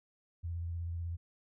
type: tone with vibrato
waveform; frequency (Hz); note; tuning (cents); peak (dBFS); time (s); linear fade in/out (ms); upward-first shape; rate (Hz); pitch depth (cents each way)
sine; 84.9; F2; -48; -35; 0.43-1.17; 20; square; 16; 23
effects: none